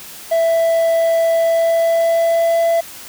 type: tone with pitch glide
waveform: triangle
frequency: 662 to 669.7 Hz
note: E5 to E5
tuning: +7 to +27 cents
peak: -10 dBFS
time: 0.31-2.81 s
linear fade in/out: 10 ms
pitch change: +20 cents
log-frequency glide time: 1.32-2.63 s
effects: white hiss -35 dBFS RMS until 3.08 s